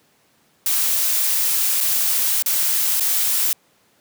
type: noise with dropouts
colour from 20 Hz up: blue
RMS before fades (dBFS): -19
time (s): 0.66-3.53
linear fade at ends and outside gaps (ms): 2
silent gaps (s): 1.805-1.809 / 2.424-2.46 / 2.999-3.006
effects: pink hiss -59 dBFS RMS until 4 s + high-pass 150 Hz 12 dB/octave